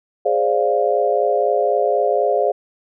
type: chord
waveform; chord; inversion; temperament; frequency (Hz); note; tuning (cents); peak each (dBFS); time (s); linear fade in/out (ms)
sine; D half-diminished seventh; second; equal; 415.3 / 523.3 / 587.3 / 698.5; Ab4 / C5 / D5 / F5; 0 / 0 / 0 / 0; -20; 0.25-2.52; 10
effects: none